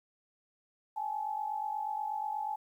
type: tone pair together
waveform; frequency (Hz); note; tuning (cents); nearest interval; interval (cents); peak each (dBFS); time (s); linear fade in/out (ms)
sine; 812.7 / 861; G#5 / A5; -38 / -38; minor second; 100; -38 / -34; 0.96-2.56; 10
effects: 11-bit